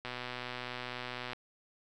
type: click train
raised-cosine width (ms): 0.3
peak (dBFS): -23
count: 160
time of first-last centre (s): 0.05-1.332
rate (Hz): 124
effects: none